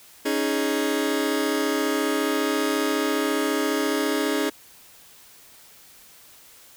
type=chord; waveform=sawtooth; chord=C# suspended second; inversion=none; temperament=just; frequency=277.2 / 311.8 / 415.8 Hz; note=C#4 / D#4 / G#4; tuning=0 / +4 / +2 cents; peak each=-22 dBFS; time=0.25-4.5 s; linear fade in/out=10 ms; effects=white hiss -50 dBFS RMS until 6.76 s